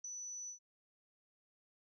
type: tone with ADSR envelope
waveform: sine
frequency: 5960 Hz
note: F#8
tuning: 12 cents sharp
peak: -39 dBFS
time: 0.04-0.59 s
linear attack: 7 ms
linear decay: 5 ms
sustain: -4 dB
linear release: 100 ms
effects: none